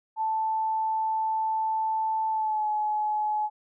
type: tone with pitch glide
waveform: sine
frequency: 880 to 849.5 Hz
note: A5 to G#5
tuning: 0 to +39 cents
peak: -24 dBFS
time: 0.16-3.5 s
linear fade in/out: 50 ms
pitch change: -61 cents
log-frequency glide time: 2.3-2.68 s
effects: none